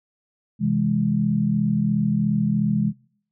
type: chord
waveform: sine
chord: C augmented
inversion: none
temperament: equal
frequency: 130.81 / 164.81 / 207.7 Hz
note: C3 / E3 / G#3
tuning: 0 / 0 / 0 cents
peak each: -25 / -24 / -20 dBFS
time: 0.59-2.93 s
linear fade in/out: 50 ms
effects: noise-tail reverb RT60 0.6 s tail -24 dB re dry